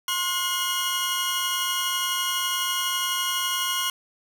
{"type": "tone cluster", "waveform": "sawtooth", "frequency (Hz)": [1058, 1441, 2894, 3272], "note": ["C6", "F#6", "F#7", "G#7"], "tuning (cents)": [19, -46, -39, -26], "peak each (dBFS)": [-25, -29, -24, -29], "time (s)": [0.08, 3.9], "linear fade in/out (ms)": 2, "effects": []}